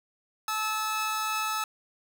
sawtooth tone pair together, 867.6 / 1300 Hz, A5 / E6, -25 / -24 cents, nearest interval perfect fifth, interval 701 cents, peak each -30 / -25 dBFS, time 0.48-1.64 s, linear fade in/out 2 ms, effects none

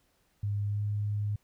sine tone with pitch glide, 102.3 to 103.73 Hz, G#2 to G#2, -26 to -2 cents, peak -28 dBFS, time 0.43-1.36 s, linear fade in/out 5 ms, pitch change +24 cents, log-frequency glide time 0.66-0.81 s, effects pink hiss -71 dBFS RMS until 1.43 s

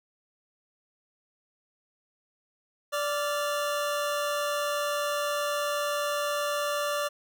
25% pulse tone pair together, 584 / 1389 Hz, D5 / F6, -10 / -10 cents, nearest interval octave + minor third, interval 1500 cents, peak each -24 / -32 dBFS, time 2.92-7.09 s, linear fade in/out 20 ms, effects none

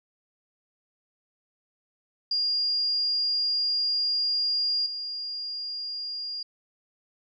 sine tone with level steps, 4823 Hz, D8, 45 cents sharp, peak -23 / -31 dBFS, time 2.31-6.43 s, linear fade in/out 5 ms, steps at 4.86 s, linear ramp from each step 2 ms, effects none

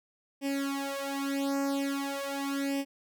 sawtooth tone with flanger, 277.2 Hz, C#4, in tune, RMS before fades -32 dBFS, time 0.41-2.85 s, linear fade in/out 50 ms, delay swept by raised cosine 0.37 to 3.47 ms, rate 0.42 Hz, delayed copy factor +1, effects none

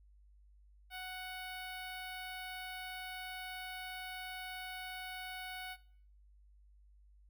10% pulse tone with notch filter, 741 Hz, F#5, 2 cents sharp, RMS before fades -45 dBFS, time 0.9-5.77 s, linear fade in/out 50 ms, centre 6600 Hz, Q 0.77, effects noise-tail reverb RT60 0.6 s tail -20 dB re dry + added 50 Hz sine -60 dBFS peak until 7.29 s

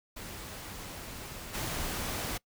pink noise with level steps, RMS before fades -43 / -35 dBFS, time 0.16-2.38 s, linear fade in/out 10 ms, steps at 1.53 s, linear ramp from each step 20 ms, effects noise-tail reverb RT60 0.1 s tail -23 dB re dry

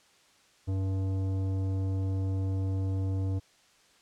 sine tone with tanh clipping, 95.7 Hz, G2, 41 cents flat, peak -29 dBFS, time 0.67-3.4 s, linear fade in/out 20 ms, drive 13 dB, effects white hiss -62 dBFS RMS until 4.01 s + low-pass 7000 Hz 12 dB/octave

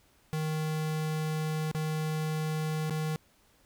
square tone with dropouts, 155.9 Hz, D#3, 4 cents sharp, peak -30 dBFS, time 0.33-3.16 s, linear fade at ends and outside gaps 0 ms, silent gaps 1.714-1.748 / 2.897-2.907 s, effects pink hiss -65 dBFS RMS until 3.65 s

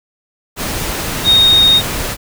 sine tone in noise, 3716 Hz, A#7, 6 cents flat, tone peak -6 dBFS, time 1.24-1.82 s, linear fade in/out 50 ms, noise pink, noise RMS -20 dBFS, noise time 0.56-2.17 s, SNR +11 dB, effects none

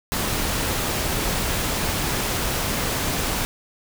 pink noise, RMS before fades -24 dBFS, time 0.12-3.45 s, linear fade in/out 0 ms, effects none

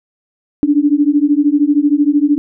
sine beating tone pair, 285.2 / 298.2 Hz, C#4 / D4, +49 / +27 cents, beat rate 13 Hz, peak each -12 dBFS, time 0.63-2.38 s, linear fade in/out 0 ms, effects none

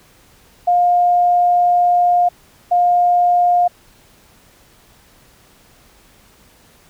sine tone bursts at uneven times, 708 Hz, F5, 23 cents sharp, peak -10 dBFS, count 2, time 0.67-2.29 / 2.71-3.68 s, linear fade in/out 10 ms, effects pink hiss -50 dBFS RMS until 6.89 s

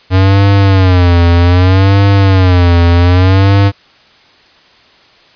square tone with vibrato, 92.4 Hz, F#2, 2 cents flat, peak -5 dBFS, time 0.1-3.72 s, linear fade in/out 50 ms, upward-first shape sine, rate 0.64 Hz, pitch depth 130 cents each way, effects white hiss -44 dBFS RMS until 5.35 s + resampled to 11025 Hz

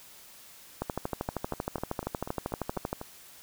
two click trains, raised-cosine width 1 ms, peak -23 / -16 dBFS, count 8 / 28, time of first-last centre 1.29-3.014 / 0.82-2.929 s, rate 4.06 / 12.8 Hz, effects white hiss -52 dBFS RMS until 3.42 s

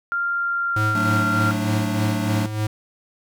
sine tone with pitch glide, 1393 to 1383.4 Hz, F6 to F6, -5 to -17 cents, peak -20 dBFS, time 0.12-1.51 s, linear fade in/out 0 ms, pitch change -12 cents, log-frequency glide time 0.3-0.97 s
square tone with tremolo, 107.2 Hz, A2, 45 cents flat, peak -20 dBFS, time 0.76-2.67 s, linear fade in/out 5 ms, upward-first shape sine, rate 3.3 Hz, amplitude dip 60%
square chord, D major, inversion first, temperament just, 183.54 / 220.2 / 293.7 Hz, F#3 / A3 / D4, -14 / +2 / 0 cents, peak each -29 / -27 / -28 dBFS, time 0.95-2.46 s, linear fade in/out 2 ms
effects none

